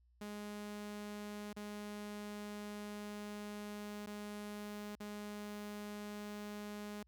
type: tone with dropouts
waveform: sawtooth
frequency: 207.7 Hz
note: G#3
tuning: in tune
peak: -40 dBFS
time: 0.21-7.03 s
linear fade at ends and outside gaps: 5 ms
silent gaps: 1.53-1.564 / 4.062-4.07 / 4.954-5.002 s
effects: added 60 Hz sine -67 dBFS peak until 7.07 s